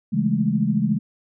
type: chord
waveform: sine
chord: A major seventh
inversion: first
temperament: just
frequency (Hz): 137.5 / 165 / 206.2 / 220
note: C#3 / E3 / G#3 / A3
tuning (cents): -14 / +2 / -12 / 0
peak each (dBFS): -26 / -25 / -21 / -23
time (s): 0.12-0.99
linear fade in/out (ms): 20
effects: none